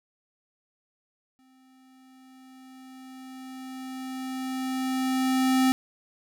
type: tone with exponential growth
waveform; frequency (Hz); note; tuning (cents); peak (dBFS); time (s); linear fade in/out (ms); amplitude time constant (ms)
square; 260.4; C4; -8; -19; 1.39-5.72; 0; 940
effects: none